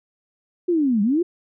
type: linear two-way sweep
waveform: sine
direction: down then up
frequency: 365 to 194.6 to 365 Hz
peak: -16 dBFS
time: 0.68-1.23 s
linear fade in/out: 10 ms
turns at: 1.02 s
effects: none